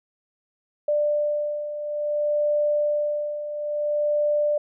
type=beating tone pair; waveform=sine; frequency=592 / 592.58 Hz; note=D5 / D5; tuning=+14 / +15 cents; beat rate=0.58 Hz; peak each=-28 / -22 dBFS; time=0.88-4.58 s; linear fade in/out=5 ms; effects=none